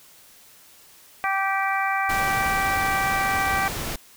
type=harmonic tone; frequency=389.2 Hz; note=G4; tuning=12 cents flat; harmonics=2 / 3 / 4 / 5 / 6; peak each=-25 / -27 / -28 / -29 / -30 dBFS; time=1.24-3.68 s; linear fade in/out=0 ms
type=noise; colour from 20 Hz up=pink; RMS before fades=-30 dBFS; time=2.09-3.96 s; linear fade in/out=5 ms
effects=white hiss -51 dBFS RMS until 4.16 s